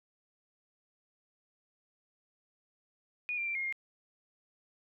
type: tone with pitch steps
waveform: sine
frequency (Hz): 2457 / 2374 / 2353 / 2141 / 2125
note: D#7 / D7 / D7 / C7 / C7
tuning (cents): -22 / +18 / +3 / +39 / +26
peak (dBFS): -32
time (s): 3.29-3.725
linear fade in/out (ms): 0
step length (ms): 87
effects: none